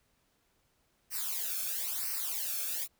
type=noise with flanger; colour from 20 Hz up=blue; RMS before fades=-35 dBFS; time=1.1-2.88 s; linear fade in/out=50 ms; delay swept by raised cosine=0.28 to 1.04 ms; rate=1 Hz; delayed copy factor=-1; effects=pink hiss -73 dBFS RMS until 2.99 s